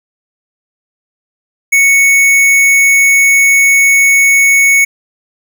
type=tone with hard clipping; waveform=sine; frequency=2217 Hz; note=C#7; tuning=in tune; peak=-6 dBFS; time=1.72-4.85 s; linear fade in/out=10 ms; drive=18 dB; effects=none